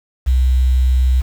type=tone with quantisation; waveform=sine; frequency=63.8 Hz; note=C2; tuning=43 cents flat; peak=-10 dBFS; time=0.26-1.22 s; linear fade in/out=20 ms; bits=6; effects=none